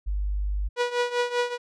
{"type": "tone", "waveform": "sine", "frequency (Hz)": 50, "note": "G1", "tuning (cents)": 35, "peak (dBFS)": -24, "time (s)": [0.06, 0.69], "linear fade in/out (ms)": 20}
{"type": "tone with tremolo", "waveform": "sawtooth", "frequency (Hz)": 486.2, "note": "B4", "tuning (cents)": -27, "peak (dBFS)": -16, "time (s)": [0.76, 1.58], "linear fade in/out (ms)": 50, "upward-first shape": "triangle", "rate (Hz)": 5.1, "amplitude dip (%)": 85}
{"effects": ["low-pass 5000 Hz 12 dB/octave"]}